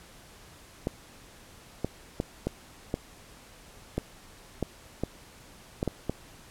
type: clicks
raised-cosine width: 2 ms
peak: -14 dBFS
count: 11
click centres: 0.871 / 1.846 / 2.201 / 2.47 / 2.941 / 3.98 / 4.627 / 5.036 / 5.829 / 5.877 / 6.096 s
effects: pink hiss -52 dBFS RMS until 6.5 s + low-pass 12000 Hz 12 dB/octave